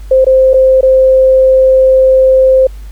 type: tone with dropouts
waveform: sine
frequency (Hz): 523.3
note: C5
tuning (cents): 0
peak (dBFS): -3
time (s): 0.11-2.67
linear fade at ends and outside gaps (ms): 5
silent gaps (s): 0.246-0.266 / 0.534-0.54 / 0.81-0.829
effects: added 50 Hz sine -24 dBFS peak until 2.91 s + pink hiss -44 dBFS RMS until 2.91 s